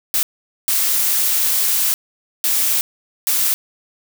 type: noise bursts at uneven times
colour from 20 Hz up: blue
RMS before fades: -17 dBFS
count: 4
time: 0.14-0.23 / 0.68-1.94 / 2.44-2.81 / 3.27-3.54 s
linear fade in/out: 0 ms
effects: none